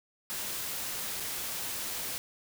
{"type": "noise with dropouts", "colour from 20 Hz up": "white", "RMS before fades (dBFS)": -36, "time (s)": [0.3, 2.18], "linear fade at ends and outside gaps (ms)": 0, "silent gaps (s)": [1.2, 1.204], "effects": []}